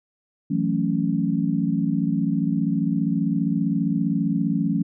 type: chord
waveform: sine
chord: F# minor seventh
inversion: third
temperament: equal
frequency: 164.81 / 185 / 220 / 277.2 Hz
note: E3 / F#3 / A3 / C#4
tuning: 0 / 0 / 0 / 0 cents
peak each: -25 dBFS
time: 0.5-4.83 s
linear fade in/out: 10 ms
effects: none